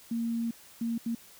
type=tone bursts at uneven times; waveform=sine; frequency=231.3 Hz; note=A#3; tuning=13 cents flat; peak=-28 dBFS; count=3; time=0.11-0.51 / 0.81-0.98 / 1.06-1.15 s; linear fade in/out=5 ms; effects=white hiss -54 dBFS RMS until 1.39 s